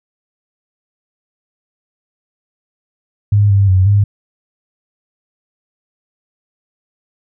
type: tone with pitch steps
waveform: sine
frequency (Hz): 102.8 / 99.3 / 93.5 / 101.7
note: G#2 / G2 / F#2 / G#2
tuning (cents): -17 / +23 / +19 / -36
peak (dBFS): -7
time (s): 3.32-4.04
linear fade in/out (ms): 5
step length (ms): 180
effects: none